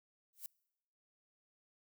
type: noise with exponential growth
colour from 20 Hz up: violet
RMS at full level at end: -41 dBFS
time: 0.33-0.46 s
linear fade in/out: 1 ms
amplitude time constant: 28 ms
effects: noise-tail reverb RT60 0.9 s tail -26 dB re dry